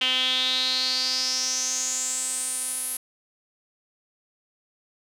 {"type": "tone with band-pass filter sweep", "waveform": "sawtooth", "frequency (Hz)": 256.7, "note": "C4", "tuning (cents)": -33, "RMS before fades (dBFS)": -26, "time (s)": [0.01, 2.97], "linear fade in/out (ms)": 5, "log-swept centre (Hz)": [3000, 11000], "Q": 7.2, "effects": []}